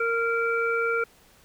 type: harmonic tone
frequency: 462.5 Hz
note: A#4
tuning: 14 cents flat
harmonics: 1 / 3 / 5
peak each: -26 / -25 / -32 dBFS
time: 0-1.04 s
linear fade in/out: 5 ms
effects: pink hiss -57 dBFS RMS until 1.44 s